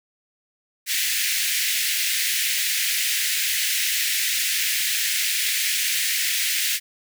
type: high-pass noise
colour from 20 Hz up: pink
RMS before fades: -23 dBFS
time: 0.86-6.8 s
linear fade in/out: 50 ms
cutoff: 1800 Hz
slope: 48 dB/octave
effects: none